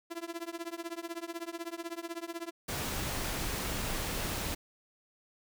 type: tone with tremolo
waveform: sawtooth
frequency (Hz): 337.1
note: E4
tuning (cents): +39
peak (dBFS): -30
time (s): 0.1-2.51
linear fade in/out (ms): 20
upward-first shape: triangle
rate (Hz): 16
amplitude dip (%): 100
type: noise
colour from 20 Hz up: pink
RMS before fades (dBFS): -35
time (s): 2.68-4.55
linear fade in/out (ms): 10
effects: none